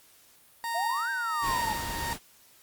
30% pulse tone with tremolo, 928 Hz, A#5, 8 cents flat, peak -26 dBFS, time 0.64-2.13 s, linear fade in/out 0 ms, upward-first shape sine, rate 1.4 Hz, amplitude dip 55%
sine exponential two-way sweep, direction up then down, 646 to 1605 to 836 Hz, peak -29 dBFS, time 0.74-1.74 s, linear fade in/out 20 ms, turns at 1.1 s
pink noise, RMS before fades -36 dBFS, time 1.41-2.19 s, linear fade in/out 50 ms
effects white hiss -58 dBFS RMS until 2.62 s + Opus 48 kbps

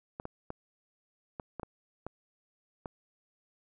clicks, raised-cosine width 1 ms, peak -24 dBFS, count 8, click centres 0.199 / 0.254 / 0.504 / 1.398 / 1.597 / 1.632 / 2.066 / 2.858 s, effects none

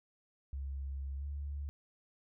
sine tone with pitch glide, 68.4 to 71.47 Hz, C#2 to D2, -23 to -47 cents, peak -37 dBFS, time 0.53-1.69 s, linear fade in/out 0 ms, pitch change +76 cents, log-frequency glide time 1.17-1.25 s, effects none

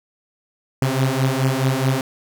sawtooth beating tone pair, 130 / 134.7 Hz, C3 / C#3, -11 / -49 cents, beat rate 4.7 Hz, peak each -16 dBFS, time 0.82-2.01 s, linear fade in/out 2 ms, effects none

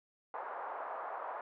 pink band-pass noise, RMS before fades -42 dBFS, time 0.34-1.41 s, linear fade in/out 2 ms, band 640 to 1200 Hz, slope 24 dB/octave, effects none

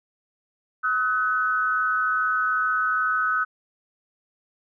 sine tone pair together, 1276.6 / 1499 Hz, D#6 / F#6, +44 / +22 cents, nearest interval minor third, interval 278 cents, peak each -23 dBFS, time 0.83-3.45 s, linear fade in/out 20 ms, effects none

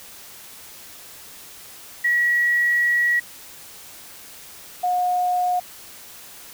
sine tone pair in turn, 1921 / 721.4 Hz, B6 / F#5, -48 / -44 cents, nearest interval octave + perfect fourth, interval 1696 cents, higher first, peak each -16 / -18 dBFS, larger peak first, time 2.04-3.2 / 4.83-5.6 s, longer first, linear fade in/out 10 ms, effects white hiss -42 dBFS RMS until 6.53 s

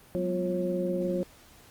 sine tone cluster, 183.3 / 203.2 / 248.7 / 351.9 / 542 Hz, F#3 / G#3 / B3 / F4 / C#5, -16 / -38 / +12 / +13 / -39 cents, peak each -31 / -40 / -40 / -31 / -31 dBFS, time 0.15-1.23 s, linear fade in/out 0 ms, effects pink hiss -55 dBFS RMS until 1.7 s + Opus 32 kbps

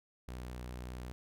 sawtooth tone with vibrato, 61.74 Hz, B1, in tune, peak -38 dBFS, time 0.28-1.12 s, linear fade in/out 0 ms, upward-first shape triangle, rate 5.1 Hz, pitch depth 12 cents each way, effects none

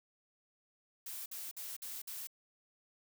blue noise bursts, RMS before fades -44 dBFS, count 5, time 1.06-2.272 s, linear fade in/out 5 ms, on 200 ms, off 53 ms, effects none

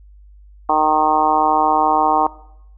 harmonic tone, 154.4 Hz, D#3, 13 cents flat, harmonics 2 / 3 / 4 / 5 / 6 / 7 / 8, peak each -25 / -26 / -25 / -16 / -19 / -19 / -26 dBFS, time 0.69-2.27 s, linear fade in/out 5 ms, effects noise-tail reverb RT60 0.8 s tail -19 dB re dry + added 50 Hz sine -41 dBFS peak until 2.77 s

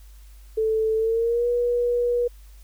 sine tone with pitch glide, 440 to 482.6 Hz, A4 to B4, 0 to -40 cents, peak -19 dBFS, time 0.57-2.28 s, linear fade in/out 10 ms, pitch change +160 cents, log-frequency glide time 0.96-1.48 s, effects added 50 Hz sine -43 dBFS peak until 2.63 s + white hiss -58 dBFS RMS until 2.63 s

